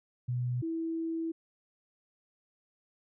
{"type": "tone pair in turn", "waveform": "sine", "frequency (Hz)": [123.47, 327.4], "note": ["B2", "E4"], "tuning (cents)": [0, -12], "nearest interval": "octave + perfect fourth", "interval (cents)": 1688, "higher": "second", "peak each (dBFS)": [-29, -31], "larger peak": "first", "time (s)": [[0.28, 0.62], [0.62, 1.32]], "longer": "second", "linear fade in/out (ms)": 10, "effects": []}